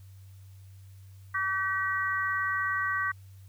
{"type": "harmonic tone", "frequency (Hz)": 383, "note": "G4", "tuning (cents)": -40, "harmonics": [3, 4, 5], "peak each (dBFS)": [-31, -31, -31], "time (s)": [1.34, 3.12], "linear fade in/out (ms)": 10, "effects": ["added 96 Hz sine -47 dBFS peak until 3.48 s", "white hiss -65 dBFS RMS until 3.48 s"]}